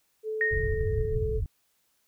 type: tone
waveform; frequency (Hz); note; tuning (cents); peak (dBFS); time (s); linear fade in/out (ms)
sine; 435.3; A4; -19; -29; 0.23-1.41; 50
type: tone with exponential decay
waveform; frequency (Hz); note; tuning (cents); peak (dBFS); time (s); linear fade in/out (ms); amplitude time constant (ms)
sine; 1857; A#6; -7; -21; 0.41-1.15; 1; 160
type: low-pass noise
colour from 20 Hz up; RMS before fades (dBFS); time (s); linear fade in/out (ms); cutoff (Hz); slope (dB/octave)
pink; -29; 0.51-1.46; 2; 120; 24
effects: white hiss -71 dBFS RMS until 2.07 s